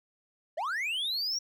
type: linear sweep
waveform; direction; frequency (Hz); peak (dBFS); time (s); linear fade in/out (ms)
triangle; up; 558 to 5710; -28; 0.57-1.39; 10
effects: none